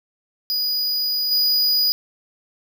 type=tone with level steps; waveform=square; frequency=4926 Hz; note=D#8; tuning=18 cents flat; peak=-20 / -16 dBFS; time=0.5-1.92 s; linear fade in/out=0 ms; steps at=1.31 s; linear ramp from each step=10 ms; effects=none